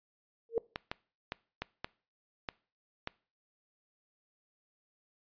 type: tone with exponential growth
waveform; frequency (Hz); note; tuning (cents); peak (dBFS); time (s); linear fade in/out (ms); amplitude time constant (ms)
sine; 459.2; A#4; -26; -22; 0.49-0.58; 1; 18
type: clicks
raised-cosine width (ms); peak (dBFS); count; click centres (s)
0.3; -19; 7; 0.759 / 0.915 / 1.321 / 1.62 / 1.845 / 2.488 / 3.074
effects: noise-tail reverb RT60 0.4 s tail -23 dB re dry + resampled to 11025 Hz